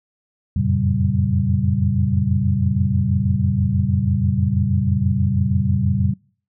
sine tone cluster, 87.5 / 93.7 / 115.9 / 136.3 / 193.4 Hz, F2 / F#2 / A#2 / C#3 / G3, +4 / +22 / -10 / -29 / -23 cents, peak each -22 dBFS, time 0.56-6.14 s, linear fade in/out 5 ms, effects noise-tail reverb RT60 0.5 s tail -26 dB re dry

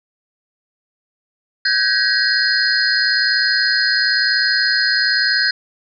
sine tone cluster, 1535 / 1656 / 1909 / 4256 / 4933 Hz, G6 / G#6 / A#6 / C8 / D#8, -37 / -5 / +41 / +29 / -16 cents, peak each -19 / -20 / -24 / -19 / -20 dBFS, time 1.65-5.51 s, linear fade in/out 5 ms, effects none

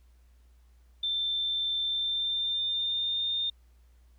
sine tone with pitch glide, 3559 to 3630 Hz, A7 to A#7, +19 to -47 cents, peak -27 dBFS, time 1.03-3.5 s, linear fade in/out 5 ms, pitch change +34 cents, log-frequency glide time 1.81-3.25 s, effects added 60 Hz sine -56 dBFS peak until 4.18 s + pink hiss -72 dBFS RMS until 4.18 s

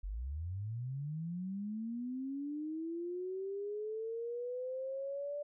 sine linear sweep, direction up, 42.72 to 587.3 Hz, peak -37 dBFS, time 0.03-5.43 s, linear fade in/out 10 ms, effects none

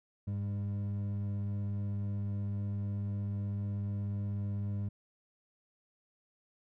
triangle tone pair together, 101.6 / 201.3 Hz, G#2 / G3, -38 / +46 cents, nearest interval octave, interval 1184 cents, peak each -30 / -37 dBFS, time 0.27-4.89 s, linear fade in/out 10 ms, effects tanh soft clip ceiling -28 dBFS

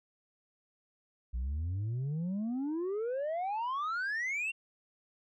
sine exponential sweep, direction up, 57 to 2781 Hz, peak -29 dBFS, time 1.33-4.52 s, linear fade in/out 20 ms, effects tanh soft clip ceiling -31 dBFS

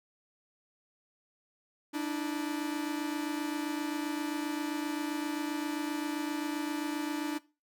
45% pulse tone pair together, 294 / 321.6 Hz, D4 / E4, +2 / -43 cents, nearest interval major second, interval 155 cents, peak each -33 / -37 dBFS, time 1.93-7.39 s, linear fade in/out 20 ms, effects noise-tail reverb RT60 0.3 s tail -19 dB re dry

